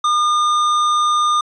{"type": "tone with tanh clipping", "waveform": "sine", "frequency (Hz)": 1212, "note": "D#6", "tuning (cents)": -46, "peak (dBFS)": -15, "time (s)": [0.04, 1.41], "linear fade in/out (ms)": 5, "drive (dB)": 13, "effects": ["resampled to 22050 Hz"]}